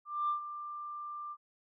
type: tone with ADSR envelope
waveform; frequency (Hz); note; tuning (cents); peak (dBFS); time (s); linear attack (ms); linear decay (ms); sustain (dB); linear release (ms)
sine; 1187; D6; +18; -27; 0.05-1.37; 240; 110; -12; 54
effects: tanh soft clip ceiling -24 dBFS